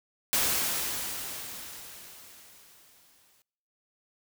white noise with exponential decay, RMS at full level -25 dBFS, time 0.33-3.42 s, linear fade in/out 0 ms, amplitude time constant 670 ms, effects noise-tail reverb RT60 0.9 s tail -26 dB re dry

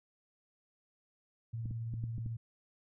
sine tone with tremolo, 114.7 Hz, A#2, 28 cents flat, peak -35 dBFS, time 1.53-2.37 s, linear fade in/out 10 ms, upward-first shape triangle, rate 18 Hz, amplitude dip 25%
clicks, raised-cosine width 5 ms, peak -29 dBFS, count 6, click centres 1.657 / 1.71 / 1.939 / 2.039 / 2.182 / 2.262 s
effects none

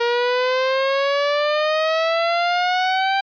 sawtooth exponential sweep, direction up, 470.6 to 787 Hz, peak -13 dBFS, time 0-3.21 s, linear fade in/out 10 ms, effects resampled to 11025 Hz

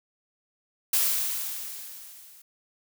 blue noise with level ramp, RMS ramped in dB -22 to -52 dBFS, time 0.93-2.42 s, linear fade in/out 5 ms, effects none

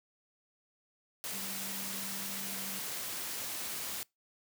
sine tone in noise, 194.7 Hz, G3, 12 cents flat, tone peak -47 dBFS, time 1.33-2.79 s, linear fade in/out 0 ms, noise white, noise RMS -39 dBFS, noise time 1.24-4.03 s, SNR -11 dB, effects noise-tail reverb RT60 0.2 s tail -25 dB re dry + high-pass 100 Hz 12 dB/octave

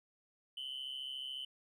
triangle tone with amplitude modulation, 3028 Hz, F#7, 39 cents sharp, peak -34 dBFS, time 0.57-1.45 s, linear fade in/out 5 ms, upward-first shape sine, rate 134 Hz, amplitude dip 85%, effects tanh soft clip ceiling -35 dBFS

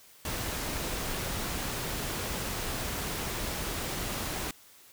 pink noise, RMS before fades -34 dBFS, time 0.25-4.51 s, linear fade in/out 2 ms, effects white hiss -56 dBFS RMS until 4.92 s

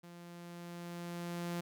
sawtooth tone with level ramp, 172.9 Hz, F3, 17 cents flat, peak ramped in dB -47 to -32 dBFS, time 0.03-1.61 s, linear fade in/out 10 ms, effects none

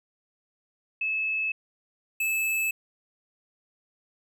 sine / square tone pair in turn, 2600 / 2612 Hz, E7 / E7, -24 / -17 cents, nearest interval unison, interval 7 cents, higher second, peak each -25 dBFS, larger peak neither, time 1.01-1.52 / 2.2-2.71 s, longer neither, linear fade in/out 5 ms, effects none

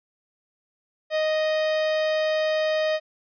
45% pulse tone, 622.3 Hz, D#5, in tune, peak -21 dBFS, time 1.1-3 s, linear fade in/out 50 ms, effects resampled to 11025 Hz

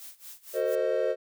blue noise with tremolo, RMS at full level -43 dBFS, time 0-0.75 s, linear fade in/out 0 ms, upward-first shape sine, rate 4.3 Hz, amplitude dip 90%
triangle chord, F# diminished seventh, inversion none, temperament equal with one note detuned, 370 / 451.6 / 523.3 / 622.3 Hz, F#4 / A4 / C5 / Eb5, 0 / +45 / 0 / 0 cents, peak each -32 / -28 / -26 / -28 dBFS, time 0.53-1.16 s, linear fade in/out 50 ms
effects none

